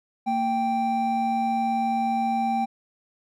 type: tone pair together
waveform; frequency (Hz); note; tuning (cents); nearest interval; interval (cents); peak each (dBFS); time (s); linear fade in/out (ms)
triangle; 229.7 / 784; A#3 / G5; -25 / 0; octave + major sixth; 2125; -25 / -21; 0.26-2.66; 20
effects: none